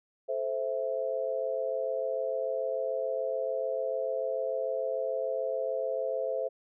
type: chord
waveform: sine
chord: A minor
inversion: none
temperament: equal with one note detuned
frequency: 436.5 / 523.3 / 659.3 Hz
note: A4 / C5 / E5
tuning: -14 / 0 / 0 cents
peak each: -36 / -31 / -34 dBFS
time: 0.28-6.49 s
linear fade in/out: 20 ms
effects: none